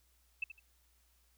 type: tone with echo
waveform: sine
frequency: 2637 Hz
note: E7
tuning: in tune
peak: -32 dBFS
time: 0.42-0.44 s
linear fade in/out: 5 ms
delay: 78 ms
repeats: 2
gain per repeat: -12 dB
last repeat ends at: 0.596 s
effects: added 60 Hz sine -70 dBFS peak until 1.37 s + white hiss -73 dBFS RMS until 1.37 s